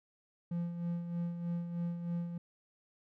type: tone with tremolo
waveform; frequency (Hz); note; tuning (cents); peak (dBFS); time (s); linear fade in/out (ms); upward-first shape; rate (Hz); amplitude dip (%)
triangle; 171.9; F3; -27; -30; 0.51-2.38; 5; sine; 3.2; 55
effects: none